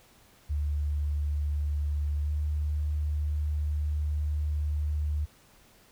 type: tone with pitch glide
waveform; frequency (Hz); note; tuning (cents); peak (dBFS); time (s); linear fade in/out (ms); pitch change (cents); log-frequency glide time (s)
sine; 73.5 to 74.83; D2 to D2; +2 to +33; -26; 0.49-5.26; 20; +31; 2.24-2.29
effects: pink hiss -59 dBFS RMS until 5.91 s